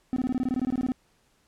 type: tone bursts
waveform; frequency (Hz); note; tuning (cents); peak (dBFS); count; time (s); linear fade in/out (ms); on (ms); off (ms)
triangle; 255.6; C4; -40; -21; 15; 0.13-0.919; 0; 33; 21
effects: pink hiss -66 dBFS RMS until 1.47 s + low-pass 11000 Hz 12 dB/octave